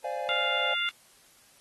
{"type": "chord", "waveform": "triangle", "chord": "D half-diminished seventh", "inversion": "third", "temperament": "equal with one note detuned", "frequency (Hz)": [523.3, 587.3, 691.2, 830.6], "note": ["C5", "D5", "F5", "Ab5"], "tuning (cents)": [0, 0, -18, 0], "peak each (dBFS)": -34, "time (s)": [0.04, 0.74], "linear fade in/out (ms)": 5}
{"type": "harmonic tone", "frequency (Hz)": 698.5, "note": "F5", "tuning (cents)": 0, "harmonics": [2, 3, 4, 5], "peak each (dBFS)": [-32, -32, -32, -32], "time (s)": [0.29, 0.89], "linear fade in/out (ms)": 0}
{"effects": ["white hiss -59 dBFS RMS until 1.6 s", "AAC 32 kbps"]}